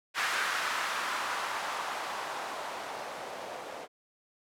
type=noise with low-pass filter sweep; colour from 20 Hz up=violet; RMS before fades=-35 dBFS; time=0.14-3.88 s; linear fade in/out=50 ms; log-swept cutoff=1500 to 570 Hz; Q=1.6; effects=none